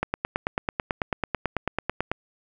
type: click train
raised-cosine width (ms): 0.5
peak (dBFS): -9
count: 20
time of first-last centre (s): 0.03-2.116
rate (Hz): 9.11
effects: none